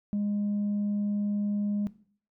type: tone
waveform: sine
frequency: 205.5 Hz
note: G#3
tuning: 18 cents flat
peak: -24 dBFS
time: 0.13-1.87 s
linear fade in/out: 0 ms
effects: noise-tail reverb RT60 0.5 s tail -18 dB re dry + tanh soft clip ceiling -24 dBFS